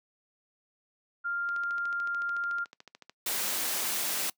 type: tone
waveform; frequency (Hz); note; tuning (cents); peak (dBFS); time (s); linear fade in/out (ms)
sine; 1396.9; F6; 0; -29; 1.24-2.65; 20
type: click train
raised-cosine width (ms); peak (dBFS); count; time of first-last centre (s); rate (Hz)
0.2; -30; 23; 1.49-3.096; 13.7
type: noise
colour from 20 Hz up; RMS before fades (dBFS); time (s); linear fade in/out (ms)
white; -31; 3.26-4.3; 5
effects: noise-tail reverb RT60 0.1 s tail -23 dB re dry + high-pass 200 Hz 12 dB/octave